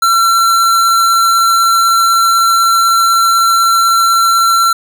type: tone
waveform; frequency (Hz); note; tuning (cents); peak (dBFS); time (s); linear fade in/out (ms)
square; 1354; E6; +46; -8; 0.02-4.73; 5
effects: none